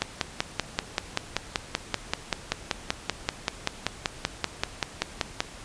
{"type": "click train", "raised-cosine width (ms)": 0.2, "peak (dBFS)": -6, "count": 29, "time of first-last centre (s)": [0.02, 5.405], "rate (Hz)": 5.2, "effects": ["pink hiss -44 dBFS RMS until 5.64 s", "resampled to 22050 Hz"]}